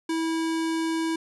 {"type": "tone", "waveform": "square", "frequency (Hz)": 325.5, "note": "E4", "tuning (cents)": -22, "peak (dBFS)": -25, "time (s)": [0.09, 1.16], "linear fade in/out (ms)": 5, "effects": ["resampled to 24000 Hz"]}